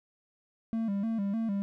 triangle tone with vibrato, 212 Hz, G#3, 36 cents sharp, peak -26 dBFS, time 0.73-1.62 s, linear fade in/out 0 ms, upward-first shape square, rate 3.3 Hz, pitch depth 110 cents each way, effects none

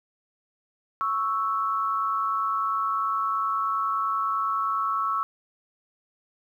sine tone pair together, 1108.7 / 1318.5 Hz, C#6 / E6, 0 / 0 cents, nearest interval minor third, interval 300 cents, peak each -26 dBFS, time 1.01-5.23 s, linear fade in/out 0 ms, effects 10-bit

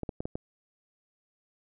clicks, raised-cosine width 2 ms, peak -20 dBFS, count 5, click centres 0.033 / 0.092 / 0.205 / 0.255 / 0.355 s, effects none

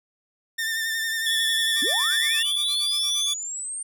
sawtooth tone with vibrato, 1800 Hz, A6, 39 cents sharp, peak -21 dBFS, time 0.58-2.43 s, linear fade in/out 10 ms, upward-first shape sine, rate 11 Hz, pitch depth 31 cents each way
square tone with pitch glide, 3414 to 3460 Hz, G#7 to A7, +47 to -30 cents, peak -23 dBFS, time 1.26-3.34 s, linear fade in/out 5 ms, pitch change +23 cents, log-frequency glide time 1.48-2.25 s
5% pulse tone with tremolo, 1174.7 Hz, D6, in tune, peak -22 dBFS, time 1.76-3.33 s, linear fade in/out 0 ms, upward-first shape sine, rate 8.6 Hz, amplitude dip 100%
sine linear sweep, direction up, 229.1 to 8870 Hz, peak -29 dBFS, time 1.82-3.83 s, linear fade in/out 5 ms
effects none

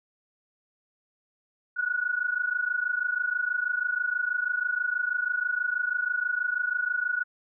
sine tone pair together, 1452.8 / 1479 Hz, F#6 / F#6, -32 / -1 cents, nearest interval unison, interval 31 cents, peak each -28 dBFS, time 1.76-7.24 s, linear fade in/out 20 ms, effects none

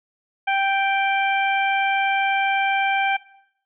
harmonic tone, 784 Hz, G5, in tune, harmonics 1 / 2 / 3 / 4, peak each -20 / -25 / -25 / -33 dBFS, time 0.47-3.17 s, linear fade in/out 10 ms, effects noise-tail reverb RT60 0.7 s tail -18 dB re dry

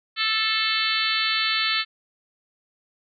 harmonic tone with a mistuned harmonic, 440 Hz, A4, in tune, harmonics 3 / 4 / 5 / 6 / 7 / 8 / 9 / 10, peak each -29 / -29 / -29 / -29 / -29 / -29 / -29 / -29 dBFS, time 0.16-1.85 s, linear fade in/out 50 ms, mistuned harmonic 5, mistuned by -20 cents, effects none

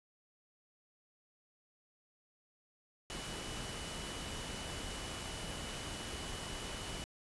sine tone in noise, 2960 Hz, F#7, in tune, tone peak -50 dBFS, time 3.1-7.04 s, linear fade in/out 0 ms, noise pink, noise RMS -43 dBFS, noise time 3.1-7.04 s, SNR -10 dB, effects resampled to 24000 Hz

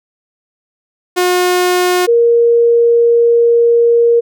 sawtooth / sine tone pair in turn, 360 / 469.3 Hz, F#4 / A#4, -47 / +12 cents, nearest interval perfect fourth, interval 459 cents, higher second, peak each -6 dBFS, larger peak neither, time 1.16-2.07 / 2.07-4.21 s, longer second, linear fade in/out 20 ms, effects none

